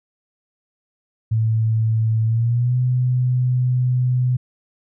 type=tone with pitch glide; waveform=sine; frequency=111.4 to 125.77 Hz; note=A2 to B2; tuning=+22 to +32 cents; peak=-15 dBFS; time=1.31-4.37 s; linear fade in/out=10 ms; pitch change=+210 cents; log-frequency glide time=2.25-2.77 s; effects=none